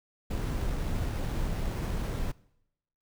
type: noise with sample-and-hold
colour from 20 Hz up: brown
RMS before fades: -31 dBFS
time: 0.3-2.32 s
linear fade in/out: 10 ms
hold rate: 7350 Hz
effects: noise-tail reverb RT60 0.8 s tail -22 dB re dry